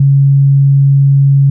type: tone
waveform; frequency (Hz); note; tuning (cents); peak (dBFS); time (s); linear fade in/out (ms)
sine; 138.59; C#3; 0; -4; 0-1.5; 5
effects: none